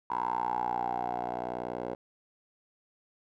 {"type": "tone with band-pass filter sweep", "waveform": "10% pulse", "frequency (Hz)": 60.6, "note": "B1", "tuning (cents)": -32, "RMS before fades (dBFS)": -33, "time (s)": [0.1, 1.95], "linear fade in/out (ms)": 5, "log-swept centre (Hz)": [970, 570], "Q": 8.5, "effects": []}